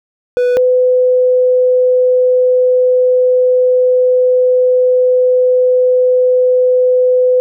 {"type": "tone pair in turn", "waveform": ["triangle", "sine"], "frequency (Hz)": [493.9, 504], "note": ["B4", "B4"], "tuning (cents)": [0, 35], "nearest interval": "unison", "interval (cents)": 35, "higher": "second", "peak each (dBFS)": -7, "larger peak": "neither", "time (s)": [[0.37, 0.57], [0.57, 7.4]], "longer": "second", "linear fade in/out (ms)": 0, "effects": []}